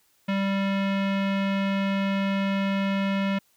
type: tone with low-pass filter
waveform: square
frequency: 196 Hz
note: G3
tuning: in tune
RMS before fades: -25 dBFS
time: 0.28-3.39 s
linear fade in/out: 10 ms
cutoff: 2700 Hz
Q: 1.9
effects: white hiss -65 dBFS RMS until 3.56 s